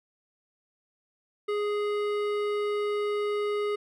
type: tone with hard clipping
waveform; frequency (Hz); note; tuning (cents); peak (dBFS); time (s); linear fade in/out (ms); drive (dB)
sine; 415.1; G#4; -1; -28; 1.48-3.76; 10; 14
effects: none